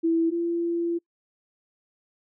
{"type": "tone pair in turn", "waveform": "sine", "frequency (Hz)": [330, 340.1], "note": ["E4", "F4"], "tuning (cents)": [2, -46], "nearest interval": "minor second", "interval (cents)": 52, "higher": "second", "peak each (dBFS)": [-19, -23], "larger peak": "first", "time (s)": [[0.03, 0.31], [0.31, 0.99]], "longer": "second", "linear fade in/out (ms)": 20, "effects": ["noise-tail reverb RT60 0.1 s tail -26 dB re dry"]}